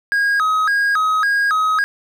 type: tone with vibrato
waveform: triangle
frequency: 1439 Hz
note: F#6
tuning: 49 cents flat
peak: -12 dBFS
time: 0.12-1.84 s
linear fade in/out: 0 ms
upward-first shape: square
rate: 1.8 Hz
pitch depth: 220 cents each way
effects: none